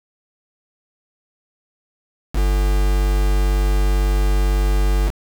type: tone with quantisation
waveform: triangle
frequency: 49 Hz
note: G1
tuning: in tune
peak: -12 dBFS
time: 2.33-5.12 s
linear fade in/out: 50 ms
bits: 4
effects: none